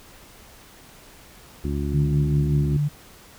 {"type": "harmonic tone", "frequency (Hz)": 71.3, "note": "C#2", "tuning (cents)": 49, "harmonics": [1, 2, 3, 4, 5], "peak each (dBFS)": [-26, -29, -31, -32, -33], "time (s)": [1.64, 2.77], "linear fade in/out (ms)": 5}
{"type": "tone with pitch glide", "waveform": "sine", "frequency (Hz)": [147.9, 146.79], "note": ["D3", "D3"], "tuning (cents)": [13, 0], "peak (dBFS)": -19, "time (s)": [1.93, 2.89], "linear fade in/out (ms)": 20, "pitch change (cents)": -13, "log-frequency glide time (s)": [2.51, 2.65]}
{"effects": ["pink hiss -48 dBFS RMS until 3.38 s"]}